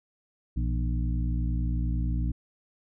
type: harmonic tone with a mistuned harmonic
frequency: 60 Hz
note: B1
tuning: 49 cents flat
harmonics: 1 / 2 / 3 / 4 / 5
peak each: -26 / -32 / -36 / -38 / -40 dBFS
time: 0.56-2.32 s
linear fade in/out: 10 ms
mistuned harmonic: 3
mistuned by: -87 cents
effects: none